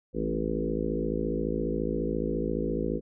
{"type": "harmonic tone with a mistuned harmonic", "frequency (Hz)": 54.5, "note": "A1", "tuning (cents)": -16, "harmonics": [1, 3, 4, 5, 6, 7, 8, 9], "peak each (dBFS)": [-35, -35, -35, -35, -35, -35, -35, -35], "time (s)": [0.13, 3.01], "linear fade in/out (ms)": 50, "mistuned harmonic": 4, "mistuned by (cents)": 23, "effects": []}